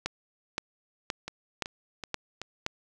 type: two click trains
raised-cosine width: 0.2 ms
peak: -19 / -12 dBFS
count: 4 / 6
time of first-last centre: 1.28-2.416 / 0.06-2.664 s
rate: 2.64 / 1.92 Hz
effects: none